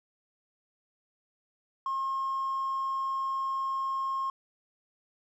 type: tone with hard clipping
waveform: sine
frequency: 1074 Hz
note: C6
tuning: 45 cents sharp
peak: -29 dBFS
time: 1.86-4.3 s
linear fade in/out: 2 ms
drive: 1 dB
effects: none